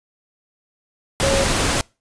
sine tone in noise, 548 Hz, C#5, 20 cents flat, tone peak -17 dBFS, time 1.23-1.44 s, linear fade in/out 0 ms, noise pink, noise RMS -19 dBFS, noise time 1.2-1.81 s, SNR -1 dB, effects noise-tail reverb RT60 0.3 s tail -26 dB re dry + resampled to 22050 Hz

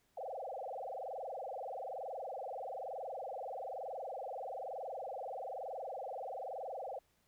sine tone with frequency modulation, 648 Hz, E5, 30 cents flat, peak -40 dBFS, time 0.17-6.99 s, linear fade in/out 5 ms, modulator 21.1 Hz, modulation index 7.1, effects pink hiss -75 dBFS RMS until 7.27 s

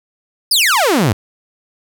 sawtooth exponential sweep, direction down, 5274 to 90 Hz, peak -7 dBFS, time 0.51-1.13 s, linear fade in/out 5 ms, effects none

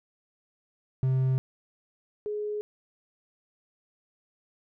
triangle / sine tone pair in turn, 130.81 / 419.4 Hz, C3 / G#4, 0 / +17 cents, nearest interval octave + minor sixth, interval 2017 cents, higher second, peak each -20 / -29 dBFS, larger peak first, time 1.03-1.38 / 2.26-2.61 s, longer neither, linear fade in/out 0 ms, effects none

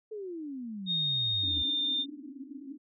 sine exponential sweep, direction down, 444.4 to 76.6 Hz, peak -36 dBFS, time 0.11-1.63 s, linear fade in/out 10 ms
sine tone with pitch glide, 3700 to 3613 Hz, A#7 to A7, -14 to +45 cents, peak -27 dBFS, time 0.86-2.06 s, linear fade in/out 50 ms, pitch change -41 cents, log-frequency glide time 1.41-1.59 s
pink band-pass noise, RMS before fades -44 dBFS, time 1.43-2.78 s, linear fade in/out 10 ms, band 260 to 300 Hz, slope 96 dB/octave
effects none

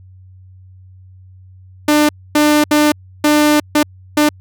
sawtooth tone bursts at uneven times, 298.9 Hz, D4, 31 cents sharp, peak -5 dBFS, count 6, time 1.88-2.09 / 2.35-2.64 / 2.71-2.92 / 3.24-3.6 / 3.75-3.83 / 4.17-4.29 s, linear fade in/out 5 ms, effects added 93 Hz sine -38 dBFS peak until 4.4 s

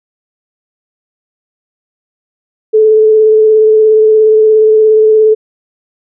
sine tone with vibrato, 434.2 Hz, A4, 23 cents flat, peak -3 dBFS, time 2.73-5.35 s, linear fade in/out 20 ms, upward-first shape sine, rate 17 Hz, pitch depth 16 cents each way, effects none

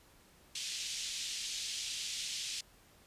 pink band-pass noise, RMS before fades -40 dBFS, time 0.55-2.61 s, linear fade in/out 5 ms, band 2900 to 7700 Hz, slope 24 dB/octave, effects pink hiss -63 dBFS RMS until 3.06 s + resampled to 32000 Hz

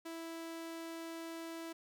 sawtooth tone, 329.6 Hz, E4, in tune, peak -39 dBFS, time 0.05-1.73 s, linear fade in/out 10 ms, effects none

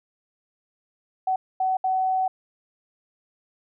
sine tone bursts at uneven times, 753 Hz, F#5, 30 cents sharp, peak -20 dBFS, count 3, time 1.27-1.36 / 1.6-1.77 / 1.84-2.28 s, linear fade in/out 5 ms, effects none

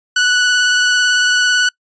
sawtooth tone with vibrato, 1480 Hz, F#6, in tune, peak -7 dBFS, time 0.16-1.69 s, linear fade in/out 5 ms, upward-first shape sine, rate 18 Hz, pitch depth 13 cents each way, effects noise-tail reverb RT60 0.1 s tail -26 dB re dry + resampled to 16000 Hz

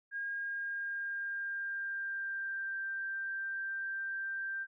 sine tone with pitch glide, 1624 to 1575.9 Hz, G#6 to G6, -39 to +9 cents, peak -35 dBFS, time 0.11-4.67 s, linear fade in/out 50 ms, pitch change -52 cents, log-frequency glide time 0.32-2.76 s, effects none

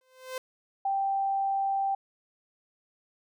sawtooth tone with exponential growth, 516 Hz, C5, 24 cents flat, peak -27 dBFS, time 0.01-0.38 s, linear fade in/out 2 ms, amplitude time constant 79 ms
sine tone, 784 Hz, G5, in tune, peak -25 dBFS, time 0.85-1.95 s, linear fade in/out 5 ms
effects none

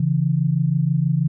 sine tone pair together, 138.59 / 164.81 Hz, C#3 / E3, 0 / 0 cents, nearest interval minor third, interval 300 cents, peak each -19 dBFS, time 0-1.28 s, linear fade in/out 5 ms, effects none

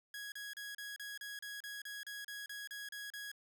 sawtooth tone bursts, 1661.2 Hz, G#6, in tune, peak -40 dBFS, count 15, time 0.14-3.316 s, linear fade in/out 2 ms, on 180 ms, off 34 ms, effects none

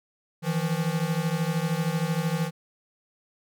square beating tone pair, 157.7 / 170.7 Hz, D#3 / F3, +24 / -39 cents, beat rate 13 Hz, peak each -28 dBFS, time 0.42-2.51 s, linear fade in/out 50 ms, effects none

